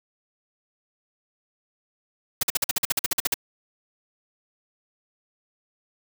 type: noise bursts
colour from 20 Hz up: white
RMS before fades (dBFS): -22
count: 14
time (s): 2.41-3.342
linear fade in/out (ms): 5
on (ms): 22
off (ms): 48
effects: none